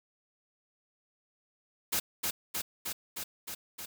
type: noise with echo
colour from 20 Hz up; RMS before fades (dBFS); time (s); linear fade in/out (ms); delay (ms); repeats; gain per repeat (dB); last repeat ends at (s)
white; -30; 1.92-2; 10; 310; 6; -2; 3.86
effects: none